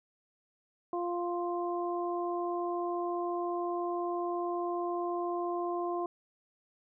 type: harmonic tone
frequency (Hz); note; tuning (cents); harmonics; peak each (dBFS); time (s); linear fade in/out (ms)
349.2; F4; 0; 1 / 2 / 3; -33 / -36 / -38; 0.93-6.06; 2
effects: none